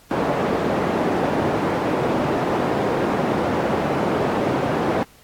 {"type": "band-pass noise", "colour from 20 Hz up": "white", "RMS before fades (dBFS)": -21, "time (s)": [0.11, 5.03], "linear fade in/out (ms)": 0, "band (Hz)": [140, 640], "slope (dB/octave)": 12, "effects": ["pink hiss -51 dBFS RMS until 5.23 s", "AAC 64 kbps"]}